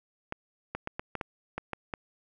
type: clicks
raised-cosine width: 0.5 ms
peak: -18 dBFS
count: 9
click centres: 0.324 / 0.75 / 0.874 / 0.995 / 1.153 / 1.212 / 1.58 / 1.733 / 1.938 s
effects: none